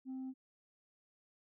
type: tone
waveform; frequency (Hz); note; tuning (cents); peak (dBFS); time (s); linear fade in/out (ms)
sine; 261.4; C4; -1; -38; 0.05-0.34; 50
effects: tanh soft clip ceiling -39 dBFS